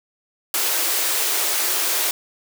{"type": "high-pass noise", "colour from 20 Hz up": "white", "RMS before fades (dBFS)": -21, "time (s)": [0.54, 2.11], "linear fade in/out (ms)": 2, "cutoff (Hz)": 310, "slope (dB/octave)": 96, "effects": []}